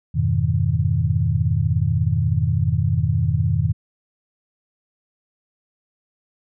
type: chord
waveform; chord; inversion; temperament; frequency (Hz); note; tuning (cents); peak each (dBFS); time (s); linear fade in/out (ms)
sine; F half-diminished seventh; none; equal; 87.31 / 103.83 / 123.47 / 155.56; F2 / Ab2 / Cb3 / Eb3; 0 / 0 / 0 / 0; -22; 0.14-3.73; 20
effects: none